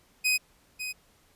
sawtooth tone with echo, 2509 Hz, D#7, 14 cents sharp, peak -19 dBFS, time 0.24-0.38 s, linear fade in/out 20 ms, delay 550 ms, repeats 1, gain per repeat -10 dB, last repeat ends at 0.93 s, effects pink hiss -63 dBFS RMS until 1.35 s + resampled to 32000 Hz

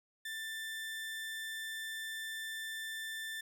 30% pulse tone, 1775 Hz, A6, 15 cents sharp, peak -37 dBFS, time 0.25-3.41 s, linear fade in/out 5 ms, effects none

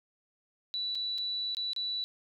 sine tone with dropouts, 3951 Hz, B7, in tune, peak -31 dBFS, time 0.74-2.04 s, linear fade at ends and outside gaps 0 ms, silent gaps 0.949-0.954 / 1.18-1.184 / 1.548-1.569 / 1.733-1.763 s, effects none

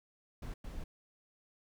brown noise bursts at uneven times, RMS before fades -42 dBFS, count 2, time 0.42-0.54 / 0.64-0.84 s, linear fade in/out 5 ms, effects none

